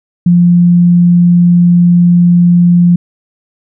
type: tone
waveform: sine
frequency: 174.61 Hz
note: F3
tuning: in tune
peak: -3 dBFS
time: 0.26-2.96 s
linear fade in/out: 5 ms
effects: none